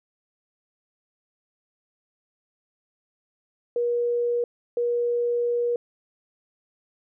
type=tone bursts at uneven times; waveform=sine; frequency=478.5 Hz; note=A#4; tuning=45 cents sharp; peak=-21 dBFS; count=2; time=3.76-4.44 / 4.77-5.76 s; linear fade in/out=2 ms; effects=none